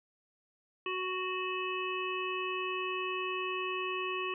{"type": "harmonic tone", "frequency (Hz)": 370, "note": "F#4", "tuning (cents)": 0, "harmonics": [1, 3, 5, 7, 8], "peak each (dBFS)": [-37, -37, -46, -38, -43], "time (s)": [0.86, 4.34], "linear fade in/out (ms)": 2, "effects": []}